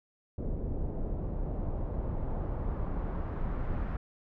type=noise with low-pass filter sweep; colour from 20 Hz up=brown; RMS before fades=-33 dBFS; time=0.38-3.97 s; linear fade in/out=5 ms; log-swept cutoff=480 to 1500 Hz; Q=1.2; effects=none